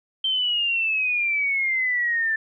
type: exponential sweep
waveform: sine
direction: down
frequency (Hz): 3136 to 1760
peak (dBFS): -20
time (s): 0.24-2.36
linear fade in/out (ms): 5
effects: none